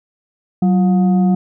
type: tone with frequency modulation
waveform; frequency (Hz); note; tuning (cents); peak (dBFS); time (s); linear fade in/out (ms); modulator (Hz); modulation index
sine; 187; F#3; +19; -10; 0.62-1.35; 5; 533; 0.4
effects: none